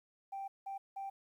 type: tone bursts at uneven times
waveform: sine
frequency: 784 Hz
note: G5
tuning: in tune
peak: -38 dBFS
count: 3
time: 0.32-0.48 / 0.66-0.78 / 0.96-1.1 s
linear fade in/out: 10 ms
effects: tanh soft clip ceiling -36 dBFS + 12-bit